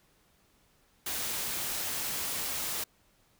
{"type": "noise", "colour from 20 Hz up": "white", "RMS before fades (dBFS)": -34, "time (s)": [1.06, 2.84], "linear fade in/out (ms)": 5, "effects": ["pink hiss -67 dBFS RMS until 3.39 s"]}